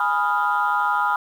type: chord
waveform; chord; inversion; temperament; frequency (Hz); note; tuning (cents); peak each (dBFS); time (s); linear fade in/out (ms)
sine; F half-diminished seventh; first; equal with one note detuned; 828.2 / 987.8 / 1244.5 / 1396.9; Ab5 / Cb6 / Eb6 / F6; -5 / 0 / 0 / 0; -23; 0-1.16; 2
effects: tanh soft clip ceiling -10 dBFS + 8-bit